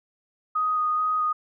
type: tone with vibrato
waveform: sine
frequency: 1244.5 Hz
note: D#6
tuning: in tune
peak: -21 dBFS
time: 0.55-1.33 s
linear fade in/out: 10 ms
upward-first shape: square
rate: 2.3 Hz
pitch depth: 9 cents each way
effects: none